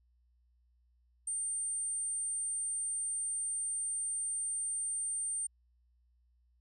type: tone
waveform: sine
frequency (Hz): 8840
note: C#9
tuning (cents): -6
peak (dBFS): -33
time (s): 1.27-5.47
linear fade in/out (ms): 5
effects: added 60 Hz sine -67 dBFS peak until 6.6 s